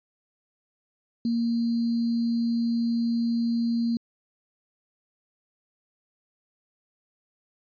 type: tone with sample-and-hold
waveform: sine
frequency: 233.1 Hz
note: A#3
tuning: in tune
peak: -22 dBFS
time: 1.25-3.97 s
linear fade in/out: 2 ms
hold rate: 4410 Hz
effects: resampled to 11025 Hz